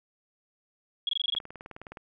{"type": "tone bursts", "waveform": "sine", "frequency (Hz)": 3322, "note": "G#7", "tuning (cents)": 0, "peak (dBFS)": -25, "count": 8, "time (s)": [1.07, 1.385], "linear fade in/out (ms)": 2, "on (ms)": 21, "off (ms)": 21}
{"type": "click train", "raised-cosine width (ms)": 0.5, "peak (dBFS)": -27, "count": 13, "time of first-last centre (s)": [1.35, 1.972], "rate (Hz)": 19.3}
{"effects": []}